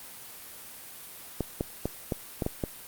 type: clicks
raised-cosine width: 2 ms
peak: -14 dBFS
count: 7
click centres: 1.407 / 1.609 / 1.856 / 2.122 / 2.422 / 2.464 / 2.638 s
effects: white hiss -45 dBFS RMS until 2.87 s + Opus 32 kbps

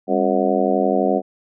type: harmonic tone with a mistuned harmonic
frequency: 91.7 Hz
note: F#2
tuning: 15 cents flat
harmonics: 2 / 3 / 4 / 5 / 6 / 7 / 8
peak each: -23 / -23 / -23 / -23 / -23 / -23 / -23 dBFS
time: 0.07-1.22 s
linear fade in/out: 50 ms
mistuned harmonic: 2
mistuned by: +150 cents
effects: none

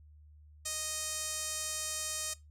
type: tone with band-pass filter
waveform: sawtooth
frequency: 622.3 Hz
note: D#5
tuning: in tune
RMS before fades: -37 dBFS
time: 0.65-2.34 s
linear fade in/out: 10 ms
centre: 7700 Hz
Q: 2.3
effects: noise-tail reverb RT60 0.2 s tail -19 dB re dry + added 75 Hz sine -54 dBFS peak until 2.5 s

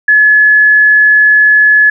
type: tone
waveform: sine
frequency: 1707 Hz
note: G#6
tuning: 47 cents sharp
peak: -3 dBFS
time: 0.08-1.9 s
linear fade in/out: 5 ms
effects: none

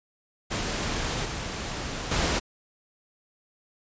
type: noise with level steps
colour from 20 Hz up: pink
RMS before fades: -29 / -33 / -25 dBFS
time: 0.5-2.4 s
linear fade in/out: 20 ms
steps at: 1.25 / 2.11 s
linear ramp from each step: 5 ms
effects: resampled to 16000 Hz

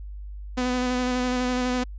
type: tone with vibrato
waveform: sawtooth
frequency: 250.4 Hz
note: B3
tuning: 24 cents sharp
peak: -19 dBFS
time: 0.57-1.84 s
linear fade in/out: 10 ms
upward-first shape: square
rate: 12 Hz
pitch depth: 14 cents each way
effects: added 50 Hz sine -34 dBFS peak until 1.98 s + resampled to 16000 Hz

